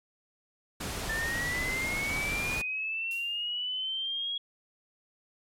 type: noise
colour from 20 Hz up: pink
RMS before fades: -35 dBFS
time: 0.8-2.62 s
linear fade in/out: 10 ms
type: linear sweep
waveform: sine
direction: up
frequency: 1763 to 3322 Hz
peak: -30 dBFS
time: 1.09-4.38 s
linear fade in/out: 5 ms
type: noise with exponential decay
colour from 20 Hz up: violet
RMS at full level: -40 dBFS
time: 3.11-3.57 s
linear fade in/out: 2 ms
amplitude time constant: 100 ms
effects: low-pass 12000 Hz 12 dB/octave + MP3 96 kbps